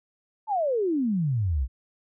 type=exponential sweep; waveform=sine; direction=down; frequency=903 to 58 Hz; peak=-22 dBFS; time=0.47-1.68 s; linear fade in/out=50 ms; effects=none